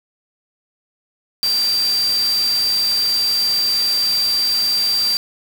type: tone in noise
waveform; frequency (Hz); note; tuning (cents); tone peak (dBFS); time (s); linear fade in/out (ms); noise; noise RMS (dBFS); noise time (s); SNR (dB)
sine; 4700; D8; +1; -15; 1.43-5.17; 0; white; -28; 1.43-5.17; +10
effects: none